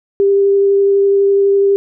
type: tone with vibrato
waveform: sine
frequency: 397 Hz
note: G4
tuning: 22 cents sharp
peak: -8 dBFS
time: 0.2-1.76 s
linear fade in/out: 0 ms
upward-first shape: sine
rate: 12 Hz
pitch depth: 8 cents each way
effects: none